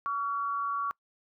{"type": "tone pair together", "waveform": "sine", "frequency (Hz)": [1134, 1373], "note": ["C#6", "F6"], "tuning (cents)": [39, -30], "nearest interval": "minor third", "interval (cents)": 331, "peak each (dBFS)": [-29, -36], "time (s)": [0.06, 0.91], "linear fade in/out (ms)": 0, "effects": ["noise-tail reverb RT60 0.1 s tail -25 dB re dry"]}